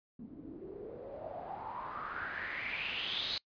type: noise with low-pass filter sweep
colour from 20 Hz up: white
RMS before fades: -41 dBFS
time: 0.19-3.38 s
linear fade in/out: 2 ms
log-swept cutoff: 240 to 4200 Hz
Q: 6.8
effects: noise-tail reverb RT60 0.1 s tail -25 dB re dry + resampled to 11025 Hz